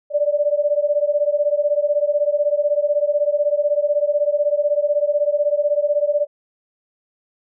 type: beating tone pair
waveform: sine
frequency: 580 / 596 Hz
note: D5 / D5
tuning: -22 / +25 cents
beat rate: 16 Hz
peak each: -18 / -19 dBFS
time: 0.1-6.27 s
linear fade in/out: 50 ms
effects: none